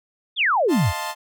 sine exponential sweep, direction down, 3729 to 71.8 Hz, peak -16 dBFS, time 0.36-0.93 s, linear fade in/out 50 ms
sawtooth chord, F dominant seventh, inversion third, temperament equal, 622.3 / 698.5 / 880 / 1046.5 Hz, Eb5 / F5 / A5 / C6, 0 / 0 / 0 / 0 cents, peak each -31 / -31 / -25 / -27 dBFS, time 0.68-1.15 s, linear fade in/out 50 ms
effects none

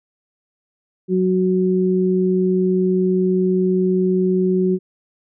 sine tone pair together, 185 / 370 Hz, F#3 / F#4, 0 / 0 cents, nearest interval octave, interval 1200 cents, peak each -17 dBFS, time 1.08-4.79 s, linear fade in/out 50 ms, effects none

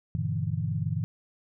sine chord, E half-diminished seventh, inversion first, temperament equal with one note detuned, 98 / 118.72 / 146.83 / 164.81 Hz, G2 / Bb2 / D3 / E3, 0 / +32 / 0 / 0 cents, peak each -32 dBFS, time 0.15-1.04 s, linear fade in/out 0 ms, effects none

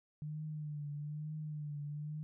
sine tone with vibrato, 150 Hz, D3, 37 cents sharp, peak -39 dBFS, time 0.22-2.23 s, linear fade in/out 0 ms, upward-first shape triangle, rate 1.1 Hz, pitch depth 58 cents each way, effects none

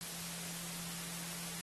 sine tone in noise, 170.4 Hz, F3, 42 cents flat, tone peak -51 dBFS, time 0.01-1.61 s, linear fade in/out 0 ms, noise white, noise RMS -44 dBFS, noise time 0.01-1.61 s, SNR -10 dB, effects AAC 32 kbps

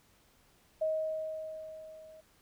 sine tone with level ramp, 630 Hz, D#5, 21 cents sharp, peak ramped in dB -27 to -51 dBFS, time 0.81-2.21 s, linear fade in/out 10 ms, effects pink hiss -66 dBFS RMS until 2.41 s

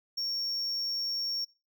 triangle tone, 5510 Hz, F8, 24 cents flat, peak -29 dBFS, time 0.17-1.45 s, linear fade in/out 10 ms, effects noise-tail reverb RT60 0.3 s tail -24 dB re dry

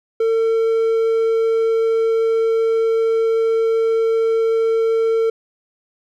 triangle tone, 451.3 Hz, A4, 44 cents sharp, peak -12 dBFS, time 0.2-5.3 s, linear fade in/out 5 ms, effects none

